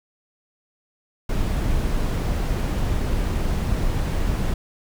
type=noise; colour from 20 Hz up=brown; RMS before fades=-22 dBFS; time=1.29-4.54 s; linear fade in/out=5 ms; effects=none